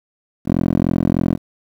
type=tone with band-pass filter; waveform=10% pulse; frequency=43.3 Hz; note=F1; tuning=14 cents flat; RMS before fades=-17 dBFS; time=0.45-1.38 s; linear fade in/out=50 ms; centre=260 Hz; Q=1.3; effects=8-bit